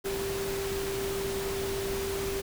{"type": "tone in noise", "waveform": "sine", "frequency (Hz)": 392, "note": "G4", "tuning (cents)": 0, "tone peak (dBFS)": -31, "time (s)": [0.04, 2.42], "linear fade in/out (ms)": 20, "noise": "pink", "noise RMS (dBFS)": -36, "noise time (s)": [0.04, 2.42], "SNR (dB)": 2, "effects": []}